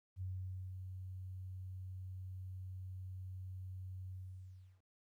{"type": "tone with ADSR envelope", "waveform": "sine", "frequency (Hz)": 93.1, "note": "F#2", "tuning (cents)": 11, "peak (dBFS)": -39, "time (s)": [0.16, 4.82], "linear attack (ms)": 53, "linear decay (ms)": 510, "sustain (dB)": -5, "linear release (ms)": 700, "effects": ["13-bit"]}